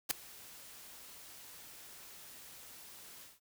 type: noise with ADSR envelope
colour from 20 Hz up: white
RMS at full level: -29 dBFS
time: 0.09-3.4 s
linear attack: 20 ms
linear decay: 3 ms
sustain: -24 dB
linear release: 180 ms
effects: none